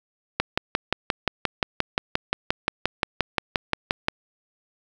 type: click train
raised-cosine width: 0.3 ms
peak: -4 dBFS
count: 22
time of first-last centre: 0.4-4.084 s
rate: 5.7 Hz
effects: 7-bit